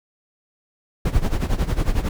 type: noise with tremolo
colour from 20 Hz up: brown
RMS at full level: -17 dBFS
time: 1.05-2.09 s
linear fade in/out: 5 ms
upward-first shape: sine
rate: 11 Hz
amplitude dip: 80%
effects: none